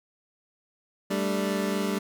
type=chord; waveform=25% pulse; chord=G suspended second; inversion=none; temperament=equal; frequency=196 / 220 / 293.7 Hz; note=G3 / A3 / D4; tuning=0 / 0 / 0 cents; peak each=-24 / -28 / -29 dBFS; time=1.1-1.99 s; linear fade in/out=10 ms; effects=none